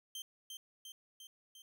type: tone with echo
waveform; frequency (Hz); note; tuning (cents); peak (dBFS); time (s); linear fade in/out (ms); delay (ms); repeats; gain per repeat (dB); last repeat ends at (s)
sawtooth; 3136; G7; 0; -39; 0.15-0.22; 2; 350; 4; -3; 1.62
effects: none